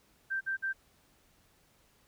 sine tone bursts, 1568 Hz, G6, in tune, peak -30 dBFS, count 3, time 0.3-0.732 s, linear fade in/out 20 ms, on 110 ms, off 51 ms, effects pink hiss -67 dBFS RMS until 2.07 s

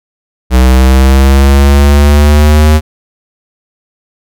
square exponential sweep, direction up, 63 to 77.5 Hz, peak -3 dBFS, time 0.5-2.81 s, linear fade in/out 50 ms, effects none

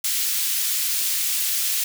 white high-pass noise, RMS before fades -23 dBFS, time 0.04-1.84 s, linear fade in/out 5 ms, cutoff 2600 Hz, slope 12 dB/octave, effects none

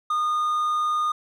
triangle tone, 1224 Hz, D#6, 29 cents flat, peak -19 dBFS, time 0.1-1.12 s, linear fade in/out 5 ms, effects none

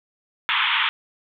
white band-pass noise, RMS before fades -21 dBFS, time 0.49-0.89 s, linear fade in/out 0 ms, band 880 to 3500 Hz, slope 96 dB/octave, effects none

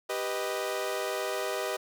sawtooth chord, G augmented, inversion none, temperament equal, 392 / 493.9 / 622.3 Hz, G4 / B4 / D#5, 0 / 0 / 0 cents, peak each -31 / -31 / -30 dBFS, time 0.09-1.77 s, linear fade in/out 10 ms, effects none

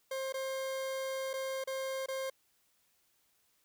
40% pulse tone with dropouts, 531 Hz, C5, 25 cents sharp, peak -34 dBFS, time 0.11-2.3 s, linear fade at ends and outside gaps 5 ms, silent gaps 0.325-0.34 / 1.333-1.337 / 1.64-1.673 / 2.061-2.084 s, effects white hiss -73 dBFS RMS until 3.64 s

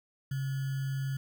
sine tone with sample-and-hold, 135.4 Hz, C#3, 40 cents flat, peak -30 dBFS, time 0.31-1.17 s, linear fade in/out 5 ms, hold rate 1575 Hz, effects none

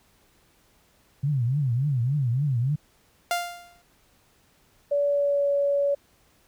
sine tone with vibrato, 131.8 Hz, C3, 13 cents sharp, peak -21 dBFS, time 1.23-2.76 s, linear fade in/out 10 ms, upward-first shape triangle, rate 3.5 Hz, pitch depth 260 cents each way
sawtooth tone with exponential decay, 698.5 Hz, F5, in tune, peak -17 dBFS, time 3.31-3.82 s, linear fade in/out 1 ms, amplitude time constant 110 ms
sine tone with pitch glide, 573 to 566.1 Hz, D5 to C#5, -43 to +36 cents, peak -20 dBFS, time 4.91-5.95 s, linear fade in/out 10 ms, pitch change -21 cents, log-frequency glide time 5.06-5.49 s
effects pink hiss -62 dBFS RMS until 6.47 s

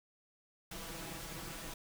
pink noise with comb filter, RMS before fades -45 dBFS, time 0.71-1.74 s, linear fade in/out 5 ms, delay 6.1 ms, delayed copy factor +0.8, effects none

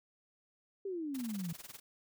sine exponential sweep, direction down, 404.5 to 160 Hz, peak -36 dBFS, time 0.85-1.53 s, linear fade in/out 5 ms
white noise with tremolo, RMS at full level -47 dBFS, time 1.14-1.8 s, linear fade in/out 10 ms, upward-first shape sine, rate 20 Hz, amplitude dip 90%
effects none

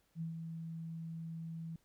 sine tone with ADSR envelope, 163.8 Hz, E3, 11 cents flat, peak -36 dBFS, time 0.15-1.76 s, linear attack 61 ms, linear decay 120 ms, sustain -5 dB, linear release 3 ms, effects pink hiss -75 dBFS RMS until 1.84 s

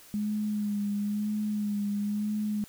sine tone with vibrato, 207.7 Hz, G#3, in tune, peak -27 dBFS, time 0.14-2.64 s, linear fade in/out 0 ms, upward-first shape sine, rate 1 Hz, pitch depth 33 cents each way, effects white hiss -53 dBFS RMS until 2.68 s

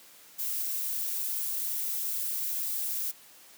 violet noise, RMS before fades -32 dBFS, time 0.38-3.12 s, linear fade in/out 20 ms, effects white hiss -54 dBFS RMS until 3.57 s + high-pass 150 Hz 12 dB/octave

